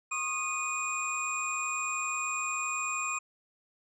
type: tone cluster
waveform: sine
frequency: 1092 / 1232 / 2477 / 7390 Hz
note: C#6 / D#6 / D#7 / A#8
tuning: -26 / -17 / -8 / -16 cents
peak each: -37 / -36 / -33 / -36 dBFS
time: 0.11-3.19 s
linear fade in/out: 10 ms
effects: tanh soft clip ceiling -21 dBFS